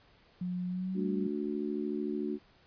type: tone with pitch glide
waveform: sine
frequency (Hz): 180 to 196.29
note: F#3 to G3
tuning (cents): -47 to +3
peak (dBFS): -32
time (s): 0.41-1.27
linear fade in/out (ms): 5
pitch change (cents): +150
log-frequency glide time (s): 0.68-1.15
type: chord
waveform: sine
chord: D major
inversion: second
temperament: just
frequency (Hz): 220.2 / 293.7 / 367.1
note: A3 / D4 / F#4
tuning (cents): +2 / 0 / -14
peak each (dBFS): -36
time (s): 0.94-2.39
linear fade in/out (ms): 50
effects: pink hiss -63 dBFS RMS until 2.66 s + resampled to 11025 Hz